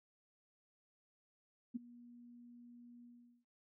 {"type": "tone with ADSR envelope", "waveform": "sine", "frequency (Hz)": 240.2, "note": "B3", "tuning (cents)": -48, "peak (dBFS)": -35, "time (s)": [1.74, 3.45], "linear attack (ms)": 20, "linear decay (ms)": 15, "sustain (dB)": -20, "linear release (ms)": 420, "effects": []}